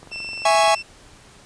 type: click train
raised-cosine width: 1 ms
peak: -27 dBFS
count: 16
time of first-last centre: 0.03-0.679 s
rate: 23.1 Hz
type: tone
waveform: 30% pulse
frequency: 2682 Hz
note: E7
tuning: 29 cents sharp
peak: -26 dBFS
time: 0.11-0.83 s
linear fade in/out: 20 ms
type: chord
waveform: 45% pulse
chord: C# minor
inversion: first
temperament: equal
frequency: 659.3 / 830.6 / 1108.7 Hz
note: E5 / G#5 / C#6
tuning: 0 / 0 / 0 cents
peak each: -18 / -17 / -21 dBFS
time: 0.45-0.75 s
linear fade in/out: 5 ms
effects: pink hiss -48 dBFS RMS until 1.45 s + resampled to 22050 Hz